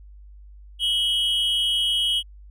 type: tone pair together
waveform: triangle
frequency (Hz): 2960 / 3246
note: F#7 / G#7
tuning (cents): 0 / -40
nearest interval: major second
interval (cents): 160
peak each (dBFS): -21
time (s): 0.79-2.23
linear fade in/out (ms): 50
effects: added 50 Hz sine -42 dBFS peak until 2.5 s